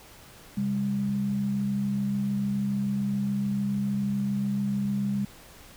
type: tone pair together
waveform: sine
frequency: 134.35 / 201.3 Hz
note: C3 / G3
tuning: +46 / +46 cents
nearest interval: perfect fifth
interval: 700 cents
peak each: -33 / -25 dBFS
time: 0.57-5.25 s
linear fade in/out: 5 ms
effects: pink hiss -50 dBFS RMS until 5.76 s